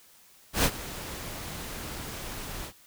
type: noise with ADSR envelope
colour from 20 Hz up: pink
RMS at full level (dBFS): -21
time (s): 0.53-2.73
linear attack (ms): 110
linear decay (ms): 61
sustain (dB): -17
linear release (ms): 78
effects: white hiss -57 dBFS RMS until 2.86 s